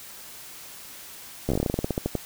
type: slowing click train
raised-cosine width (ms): 2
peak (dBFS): -11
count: 17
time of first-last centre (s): 1.49-2.153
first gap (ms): 13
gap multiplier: 1.14
effects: white hiss -43 dBFS RMS until 2.25 s